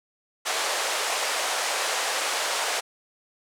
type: band-pass noise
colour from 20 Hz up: pink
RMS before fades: -27 dBFS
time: 0.45-2.81 s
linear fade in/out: 20 ms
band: 530 to 9700 Hz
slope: 24 dB/octave
effects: none